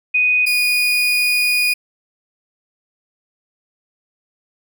sine / 35% pulse tone pair in turn, 2489 / 2462 Hz, D#7 / D#7, 0 / -19 cents, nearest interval unison, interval 19 cents, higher first, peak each -12 dBFS, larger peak neither, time 0.14-0.46 / 0.46-1.74 s, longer second, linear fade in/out 10 ms, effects none

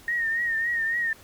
sine tone with vibrato, 1849 Hz, A#6, 15 cents flat, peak -23 dBFS, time 0.08-1.13 s, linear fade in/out 2 ms, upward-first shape triangle, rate 3.6 Hz, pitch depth 70 cents each way, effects pink hiss -51 dBFS RMS until 1.23 s

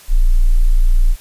sine tone, 29.14 Hz, A#0, in tune, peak -7 dBFS, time 0.08-1.16 s, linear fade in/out 50 ms, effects white hiss -42 dBFS RMS until 1.2 s + resampled to 32000 Hz

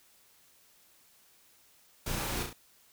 pink noise with echo, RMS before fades -36 dBFS, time 2.06-2.43 s, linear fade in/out 5 ms, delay 34 ms, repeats 3, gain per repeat -4 dB, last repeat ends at 2.532 s, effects white hiss -63 dBFS RMS until 2.92 s

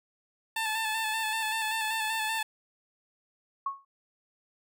15% pulse tone with vibrato, 880 Hz, A5, in tune, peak -22 dBFS, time 0.56-2.43 s, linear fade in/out 5 ms, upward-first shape square, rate 5.2 Hz, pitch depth 26 cents each way
sine tone with exponential decay, 1100 Hz, C#6, 14 cents flat, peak -25 dBFS, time 3.66-3.85 s, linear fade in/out 5 ms, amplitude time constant 40 ms
effects none

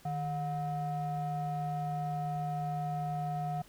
triangle ring-modulated tone, 284.2 Hz, C#4, 43 cents sharp, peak -27 dBFS, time 0.05-3.62 s, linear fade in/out 5 ms, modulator 438 Hz, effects pink hiss -59 dBFS RMS until 3.68 s

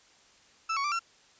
35% pulse tone with pitch steps, 1320 / 1115 / 1175 / 1358 Hz, E6 / C#6 / D6 / F6, +2 / +10 / +1 / -49 cents, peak -26 dBFS, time 0.69-0.994 s, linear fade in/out 10 ms, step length 76 ms, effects white hiss -60 dBFS RMS until 1.39 s + resampled to 16000 Hz

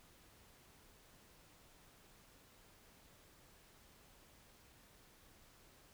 silence, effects pink hiss -65 dBFS RMS until 5.93 s

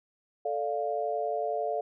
sine chord, D minor, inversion second, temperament equal, 440 / 587.3 / 698.5 Hz, A4 / D5 / F5, 0 / 0 / 0 cents, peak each -33 / -33 / -31 dBFS, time 0.45-1.81 s, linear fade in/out 5 ms, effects none

